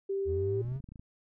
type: tone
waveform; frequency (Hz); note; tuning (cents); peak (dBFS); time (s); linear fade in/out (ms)
sine; 392; G4; 0; -29; 0.09-0.62; 10
type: exponential sweep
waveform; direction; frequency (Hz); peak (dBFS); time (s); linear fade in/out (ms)
triangle; up; 78 to 140; -30; 0.25-0.81; 50
type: clicks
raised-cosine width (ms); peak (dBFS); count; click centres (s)
5; -35; 10; 0.65 / 0.685 / 0.719 / 0.76 / 0.802 / 0.842 / 0.889 / 0.92 / 0.958 / 0.995
effects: none